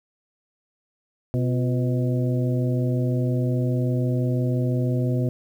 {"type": "harmonic tone with a mistuned harmonic", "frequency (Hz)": 125.7, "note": "B2", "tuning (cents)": 31, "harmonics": [1, 2, 3, 4, 5], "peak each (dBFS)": [-21, -27, -31, -33, -35], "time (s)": [1.34, 5.29], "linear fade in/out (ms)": 0, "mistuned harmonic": 3, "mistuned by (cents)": -92, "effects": ["9-bit"]}